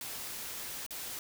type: noise with dropouts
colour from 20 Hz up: white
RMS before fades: -41 dBFS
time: 0.01-1.19 s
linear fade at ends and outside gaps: 1 ms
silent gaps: 0.864-0.907 s
effects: none